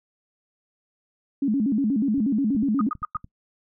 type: tone with vibrato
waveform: sine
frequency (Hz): 243.7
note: B3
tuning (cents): -23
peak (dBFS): -19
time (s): 1.42-2.89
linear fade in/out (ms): 5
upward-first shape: square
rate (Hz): 8.3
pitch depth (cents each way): 230
type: clicks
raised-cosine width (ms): 5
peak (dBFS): -28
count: 7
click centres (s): 2.179 / 2.549 / 2.633 / 2.953 / 3.021 / 3.156 / 3.244
type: tone bursts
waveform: sine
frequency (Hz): 1242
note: D#6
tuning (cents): -3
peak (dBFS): -24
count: 4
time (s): 2.79-3.169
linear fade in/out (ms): 2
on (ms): 22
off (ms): 97
effects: noise-tail reverb RT60 0.1 s tail -22 dB re dry